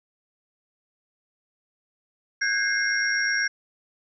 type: tone cluster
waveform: sine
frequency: 1523 / 1631 / 2120 / 5590 Hz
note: F#6 / G#6 / C7 / F8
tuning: +50 / -32 / +22 / +1 cents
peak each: -29 / -24 / -29 / -29 dBFS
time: 2.41-3.48 s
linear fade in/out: 10 ms
effects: none